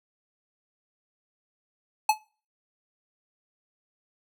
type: tone with exponential decay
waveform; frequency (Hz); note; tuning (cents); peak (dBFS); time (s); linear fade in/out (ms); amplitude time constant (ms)
square; 860; A5; -40; -15; 2.09-2.18; 5; 18
effects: noise-tail reverb RT60 0.4 s tail -24 dB re dry